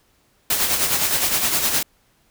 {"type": "noise with tremolo", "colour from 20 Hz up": "white", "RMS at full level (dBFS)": -18, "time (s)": [0.5, 1.83], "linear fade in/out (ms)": 5, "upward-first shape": "sine", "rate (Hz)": 9.7, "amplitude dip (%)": 50, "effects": ["pink hiss -61 dBFS RMS until 2.3 s"]}